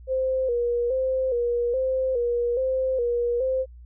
sine tone with vibrato, 499.4 Hz, B4, 19 cents sharp, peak -21 dBFS, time 0.07-3.66 s, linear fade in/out 50 ms, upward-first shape square, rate 1.2 Hz, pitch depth 75 cents each way, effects added 60 Hz sine -42 dBFS peak until 3.85 s

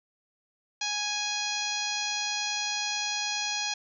harmonic tone, 830.6 Hz, G#5, in tune, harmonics 1 / 2 / 3 / 4 / 5 / 6 / 7 / 8, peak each -37 / -39 / -35 / -36 / -35 / -38 / -37 / -39 dBFS, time 0.81-3.74 s, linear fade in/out 5 ms, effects none

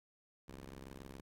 10% pulse ring-modulated tone, 66.9 Hz, C2, 39 cents sharp, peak -38 dBFS, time 0.48-1.21 s, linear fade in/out 5 ms, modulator 111 Hz, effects AAC 48 kbps

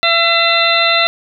harmonic tone with a mistuned harmonic, 674 Hz, E5, 38 cents sharp, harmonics 1 / 2 / 3 / 4 / 5 / 6, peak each -17 / -17 / -17 / -17 / -17 / -17 dBFS, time 0.03-1.07 s, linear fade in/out 0 ms, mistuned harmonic 5, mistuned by +110 cents, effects none

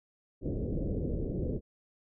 pink low-pass noise, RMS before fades -33 dBFS, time 0.41-1.61 s, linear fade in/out 50 ms, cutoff 530 Hz, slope 48 dB/octave, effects none

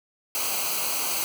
white noise with comb filter, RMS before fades -27 dBFS, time 0.35-1.24 s, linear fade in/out 0 ms, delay 0.56 ms, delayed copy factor -0.75, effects none

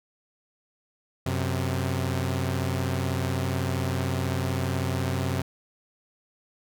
sawtooth tone pair together, 92.28 / 130.5 Hz, F#2 / C3, -4 / -4 cents, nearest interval tritone, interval 600 cents, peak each -24 dBFS, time 1.26-5.42 s, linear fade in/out 5 ms, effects none

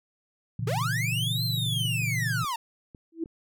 sine chord, A# diminished, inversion none, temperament equal, 116.54 / 138.59 / 164.81 Hz, A#2 / C#3 / E3, 0 / 0 / 0 cents, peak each -29 / -33 / -34 dBFS, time 0.59-2.44 s, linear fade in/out 5 ms
45% pulse linear two-way sweep, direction up then down, 370 to 4202 to 888 Hz, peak -28 dBFS, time 0.67-2.56 s, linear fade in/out 5 ms, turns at 1.44 s
clicks, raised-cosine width 3 ms, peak -33 dBFS, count 7, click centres 1.575 / 1.663 / 1.853 / 2.019 / 2.446 / 2.948 / 3.259 s
sine tone with exponential growth, 328.7 Hz, E4, 5 cents flat, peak -23 dBFS, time 3.12-3.24 s, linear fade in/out 5 ms, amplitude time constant 26 ms
effects none

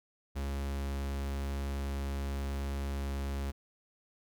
45% pulse tone, 69.3 Hz, C#2, in tune, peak -33 dBFS, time 0.35-3.52 s, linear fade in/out 20 ms, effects none

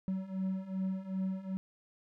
triangle beating tone pair, 187.9 / 190.5 Hz, F#3 / G3, +27 / -49 cents, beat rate 2.6 Hz, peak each -36 / -33 dBFS, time 0.08-1.57 s, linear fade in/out 0 ms, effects none

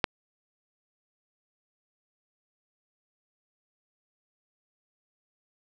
click, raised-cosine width 0.3 ms, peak -6 dBFS, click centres 0.042 s, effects none

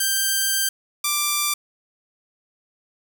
5% pulse tone pair in turn, 1573 / 1178.4 Hz, G6 / D6, +6 / +6 cents, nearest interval perfect fourth, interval 500 cents, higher first, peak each -8 dBFS, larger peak neither, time 0-0.69 / 1.04-1.54 s, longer first, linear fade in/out 5 ms, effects 8-bit

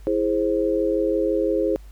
sine chord, E augmented, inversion none, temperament equal with one note detuned, 329.6 / 415.3 / 527.2 Hz, E4 / G#4 / B#4, 0 / 0 / +13 cents, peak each -23 dBFS, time 0.07-1.76 s, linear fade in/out 0 ms, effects added 50 Hz sine -39 dBFS peak until 1.91 s + pink hiss -57 dBFS RMS until 1.91 s

